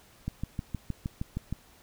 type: click train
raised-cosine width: 5 ms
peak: -19 dBFS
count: 9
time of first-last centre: 0.28-1.526 s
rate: 6.42 Hz
effects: pink hiss -58 dBFS RMS until 1.82 s